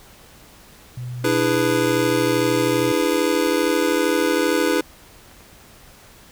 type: tone with vibrato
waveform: sine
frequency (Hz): 123.4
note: B2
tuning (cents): -1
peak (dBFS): -27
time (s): 0.97-2.92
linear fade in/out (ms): 5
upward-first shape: triangle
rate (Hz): 1.9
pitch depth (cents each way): 10
type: chord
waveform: square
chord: E dominant seventh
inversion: third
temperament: just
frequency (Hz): 296.7 / 329.6 / 412 / 494.4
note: D4 / E4 / G#4 / B4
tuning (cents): +18 / 0 / -14 / +2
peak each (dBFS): -24 / -23 / -24 / -23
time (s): 1.24-4.81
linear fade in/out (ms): 5
type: clicks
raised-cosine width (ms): 0.5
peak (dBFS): -32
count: 3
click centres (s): 4.266 / 5.314 / 5.407
effects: pink hiss -47 dBFS RMS until 6.31 s